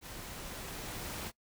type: noise with level ramp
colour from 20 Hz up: pink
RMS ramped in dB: -46 to -40 dBFS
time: 0.01-1.32 s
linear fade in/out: 50 ms
effects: noise-tail reverb RT60 0.1 s tail -22 dB re dry